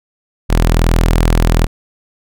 sawtooth tone, 41.2 Hz, E1, in tune, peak -5 dBFS, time 0.49-1.67 s, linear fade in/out 20 ms, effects none

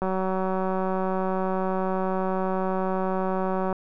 click train, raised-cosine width 1 ms, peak -14 dBFS, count 698, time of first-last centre 0.02-3.727 s, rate 188 Hz, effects none

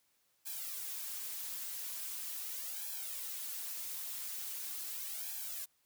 blue noise with flanger, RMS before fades -42 dBFS, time 0.45-5.66 s, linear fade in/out 20 ms, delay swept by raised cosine 1.2 to 5.7 ms, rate 0.41 Hz, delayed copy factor +0.95, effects white hiss -75 dBFS RMS until 5.85 s

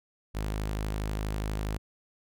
sawtooth tone, 52.3 Hz, G#1, 13 cents sharp, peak -26 dBFS, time 0.34-1.78 s, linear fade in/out 20 ms, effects none

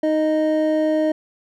triangle tone pair together, 311.6 / 620 Hz, D#4 / D#5, +3 / -6 cents, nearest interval octave, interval 1191 cents, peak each -17 dBFS, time 0.03-1.12 s, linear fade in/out 5 ms, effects none

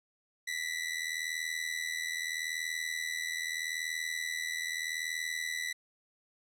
sawtooth ring-modulated tone, 1975.5 Hz, B6, in tune, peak -27 dBFS, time 0.47-5.73 s, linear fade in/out 10 ms, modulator 40.4 Hz, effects low-pass 11000 Hz 12 dB/octave

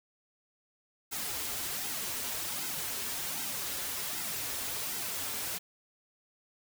white noise with flanger, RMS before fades -36 dBFS, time 1.11-5.59 s, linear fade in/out 20 ms, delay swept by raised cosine 1.7 to 6.3 ms, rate 1.3 Hz, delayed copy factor -0.7, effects none

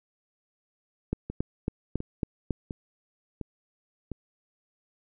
two click trains, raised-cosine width 3 ms, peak -14 / -21 dBFS, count 6 / 5, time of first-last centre 1.13-2.507 / 1.3-4.117 s, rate 3.63 / 1.42 Hz, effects none

